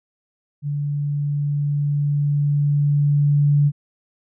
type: tone with level ramp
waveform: sine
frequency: 144.9 Hz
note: D3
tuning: 23 cents flat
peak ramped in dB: -21 to -12 dBFS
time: 0.62-3.72 s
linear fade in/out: 50 ms
effects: none